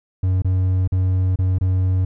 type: tone with dropouts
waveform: triangle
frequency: 92.9 Hz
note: F#2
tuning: 7 cents sharp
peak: -13 dBFS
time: 0.23-2.05 s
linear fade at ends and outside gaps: 5 ms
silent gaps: 0.421-0.446 / 0.876-0.921 / 1.359-1.388 / 1.585-1.61 s
effects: none